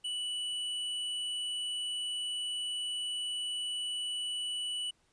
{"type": "tone with hard clipping", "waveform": "sine", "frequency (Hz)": 2960, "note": "F#7", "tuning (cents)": 0, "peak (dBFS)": -35, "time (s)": [0.04, 4.91], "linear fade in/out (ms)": 10, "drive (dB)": 9, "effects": ["pink hiss -71 dBFS RMS until 5.12 s", "resampled to 22050 Hz"]}